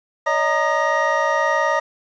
triangle tone cluster, 569 / 628 / 929 / 1226 / 1886 Hz, C#5 / D#5 / A#5 / D#6 / A#6, +45 / +16 / -6 / -26 / +20 cents, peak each -21 dBFS, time 0.26-1.8 s, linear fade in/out 10 ms, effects resampled to 16000 Hz + 8-bit

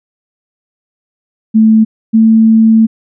sine tone pair in turn, 220 / 222.7 Hz, A3 / A3, 0 / +21 cents, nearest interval unison, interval 21 cents, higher second, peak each -3 dBFS, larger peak neither, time 1.54-1.85 / 2.13-2.87 s, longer second, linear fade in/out 20 ms, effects none

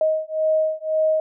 sine beating tone pair, 627 / 628.9 Hz, D#5 / D#5, +13 / +18 cents, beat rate 1.9 Hz, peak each -21 dBFS, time 0.01-1.2 s, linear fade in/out 2 ms, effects none

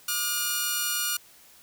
5% pulse tone pair together, 1200 / 1430.8 Hz, D6 / F6, +37 / +41 cents, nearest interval minor third, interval 304 cents, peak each -21 / -15 dBFS, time 0.08-1.17 s, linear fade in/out 5 ms, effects white hiss -54 dBFS RMS until 1.62 s

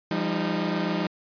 sawtooth tone cluster, 171.9 / 199.4 / 310 Hz, F3 / G3 / D#4, -27 / +30 / -6 cents, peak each -25 dBFS, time 0.11-1.07 s, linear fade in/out 2 ms, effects resampled to 11025 Hz

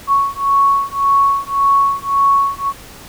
sine beating tone pair, 1108.7 / 1110.5 Hz, C#6 / C#6, 0 / +3 cents, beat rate 1.8 Hz, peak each -14 dBFS, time 0.07-2.73 s, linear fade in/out 50 ms, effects pink hiss -37 dBFS RMS until 3.08 s

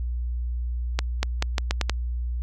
accelerating click train, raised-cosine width 0.2 ms, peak -6 dBFS, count 7, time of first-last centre 0.99-1.896 s, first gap 240 ms, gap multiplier 0.81, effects added 60 Hz sine -25 dBFS peak until 2.42 s

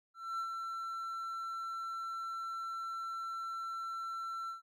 triangle tone with ADSR envelope, 1345 Hz, E6, 34 cents sharp, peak -32 dBFS, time 0.14-4.62 s, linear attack 250 ms, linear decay 79 ms, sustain -4 dB, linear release 130 ms, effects none

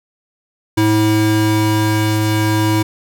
square tone pair together, 107.75 / 322.9 Hz, A2 / E4, -36 / -36 cents, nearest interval octave + perfect fifth, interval 1900 cents, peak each -16 / -15 dBFS, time 0.77-2.83 s, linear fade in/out 10 ms, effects none

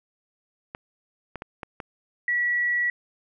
clicks, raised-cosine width 0.5 ms, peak -19 dBFS, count 5, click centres 0.749 / 1.357 / 1.421 / 1.632 / 1.802 s
sine tone, 1937 Hz, B6, 34 cents flat, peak -21 dBFS, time 2.28-2.9 s, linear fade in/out 2 ms
effects none

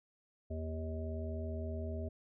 harmonic tone with a mistuned harmonic, 79.2 Hz, D#2, 31 cents sharp, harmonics 1 / 3 / 5 / 7 / 8, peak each -38 / -45 / -47 / -54 / -46 dBFS, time 0.5-2.09 s, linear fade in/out 10 ms, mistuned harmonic 1, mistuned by +35 cents, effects none

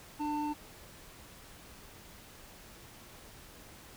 triangle tone pair together, 297.5 / 895.6 Hz, D4 / A5, +22 / +30 cents, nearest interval octave + perfect fifth, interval 1908 cents, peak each -32 / -33 dBFS, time 0.19-0.54 s, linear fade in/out 20 ms, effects pink hiss -53 dBFS RMS until 3.96 s

